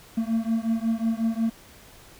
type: beating tone pair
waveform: triangle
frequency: 223.9 / 229.4 Hz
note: A3 / A#3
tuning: +30 / -28 cents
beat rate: 5.5 Hz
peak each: -23 / -24 dBFS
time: 0.17-1.5 s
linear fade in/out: 10 ms
effects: pink hiss -50 dBFS RMS until 2.19 s